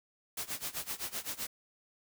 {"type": "noise with tremolo", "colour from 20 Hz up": "white", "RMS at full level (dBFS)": -36, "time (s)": [0.37, 1.47], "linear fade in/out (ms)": 5, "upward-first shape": "sine", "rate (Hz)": 7.8, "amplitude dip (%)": 90, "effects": []}